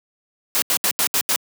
white noise bursts at uneven times, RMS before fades -19 dBFS, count 6, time 0.55-0.62 / 0.7-0.77 / 0.84-0.91 / 0.99-1.07 / 1.14-1.21 / 1.29-1.36 s, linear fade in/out 0 ms, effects high-pass 200 Hz 12 dB/octave

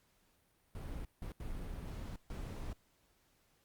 brown noise bursts at uneven times, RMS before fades -43 dBFS, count 4, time 0.75-1.05 / 1.22-1.32 / 1.4-2.16 / 2.3-2.73 s, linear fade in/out 2 ms, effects pink hiss -73 dBFS RMS until 3.64 s + Opus 48 kbps

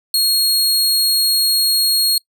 sawtooth tone, 4292 Hz, C8, 43 cents sharp, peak -10 dBFS, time 0.14-2.18 s, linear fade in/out 2 ms, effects noise-tail reverb RT60 0.1 s tail -24 dB re dry

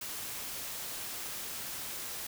white noise, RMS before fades -40 dBFS, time 0.01-2.27 s, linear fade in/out 5 ms, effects none

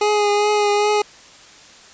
25% pulse tone with vibrato, 415.3 Hz, G#4, in tune, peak -11 dBFS, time 0.01-1.02 s, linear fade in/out 5 ms, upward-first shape triangle, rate 2.5 Hz, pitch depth 25 cents each way, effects white hiss -44 dBFS RMS until 1.93 s + resampled to 16000 Hz

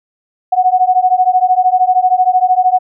sine beating tone pair, 731 / 744 Hz, F#5 / F#5, -21 / +9 cents, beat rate 13 Hz, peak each -11 dBFS, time 0.52-2.79 s, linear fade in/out 10 ms, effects none

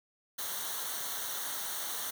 white noise with comb filter, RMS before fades -37 dBFS, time 0.38-2.11 s, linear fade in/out 10 ms, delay 0.4 ms, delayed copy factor -0.75, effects none

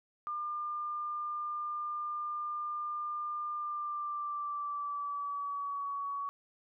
sine tone with pitch glide, 1200 to 1126.1 Hz, D6 to C#6, +37 to +27 cents, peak -34 dBFS, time 0.27-6.29 s, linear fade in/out 0 ms, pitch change -110 cents, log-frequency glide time 3.55-5.92 s, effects none

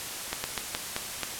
slowing click train, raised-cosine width 0.2 ms, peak -11 dBFS, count 6, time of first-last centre 0.33-1.233 s, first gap 110 ms, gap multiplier 1.25, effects white hiss -36 dBFS RMS until 1.39 s + low-pass 12000 Hz 12 dB/octave

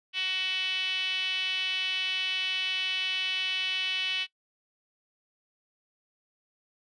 5% pulse tone with band-pass filter, 374.3 Hz, F#4, 20 cents sharp, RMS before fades -30 dBFS, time 0.13-4.27 s, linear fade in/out 50 ms, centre 2900 Hz, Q 5.4, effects noise-tail reverb RT60 0.1 s tail -19 dB re dry + resampled to 22050 Hz

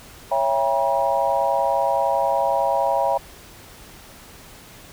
sine chord, C# diminished seventh, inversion none, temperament just, 554.4 / 665.2 / 798.3 / 957.9 Hz, C#5 / E5 / G5 / Bb5, 0 / +16 / +31 / +47 cents, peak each -23 dBFS, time 0.31-3.18 s, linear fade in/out 10 ms, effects pink hiss -44 dBFS RMS until 4.92 s

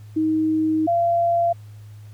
sine tone pair in turn, 314.7 / 684.4 Hz, D#4 / F5, +20 / -35 cents, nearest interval octave + minor second, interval 1345 cents, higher second, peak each -17 / -16 dBFS, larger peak second, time 0.16-0.87 / 0.87-1.53 s, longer first, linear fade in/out 10 ms, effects added 105 Hz sine -38 dBFS peak until 2.13 s + pink hiss -57 dBFS RMS until 2.13 s

